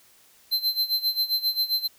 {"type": "tone with tremolo", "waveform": "square", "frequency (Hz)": 4100, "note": "C8", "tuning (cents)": -36, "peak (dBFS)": -20, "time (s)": [0.51, 1.88], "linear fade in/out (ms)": 20, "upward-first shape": "sine", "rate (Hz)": 7.5, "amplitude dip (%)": 85, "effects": ["white hiss -57 dBFS RMS until 1.98 s"]}